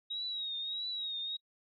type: tone with vibrato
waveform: sine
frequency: 3800 Hz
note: A#7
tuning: 33 cents sharp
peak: -35 dBFS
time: 0.1-1.37 s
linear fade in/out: 10 ms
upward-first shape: triangle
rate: 1.6 Hz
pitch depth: 80 cents each way
effects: noise-tail reverb RT60 0.1 s tail -26 dB re dry